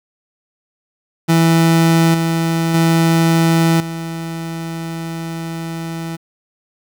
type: tone with level steps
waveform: 30% pulse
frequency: 164.81 Hz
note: E3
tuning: in tune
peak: -7 / -12 / -8 / -20 dBFS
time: 1.28-6.17 s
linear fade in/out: 20 ms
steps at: 2.14 / 2.74 / 3.8 s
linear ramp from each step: 5 ms
effects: 8-bit